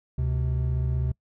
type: tone pair together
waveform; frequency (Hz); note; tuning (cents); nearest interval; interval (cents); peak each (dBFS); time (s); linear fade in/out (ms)
triangle; 71.56 / 127.5; D2 / C3; -44 / -44; minor seventh; 1000; -24; 0.18-1.12; 5
effects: noise-tail reverb RT60 0.1 s tail -24 dB re dry